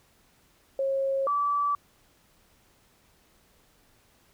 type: tone pair in turn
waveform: sine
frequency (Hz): 542 / 1155.4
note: C#5 / D6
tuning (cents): -39 / -29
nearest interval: octave + minor second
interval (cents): 1310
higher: second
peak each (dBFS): -24 / -23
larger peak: second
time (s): 0.79-1.27 / 1.27-1.75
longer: neither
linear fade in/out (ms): 2
effects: pink hiss -63 dBFS RMS until 4.33 s